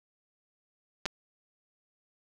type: clicks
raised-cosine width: 0.2 ms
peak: -14 dBFS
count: 2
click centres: 1.056 / 1.061 s
effects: none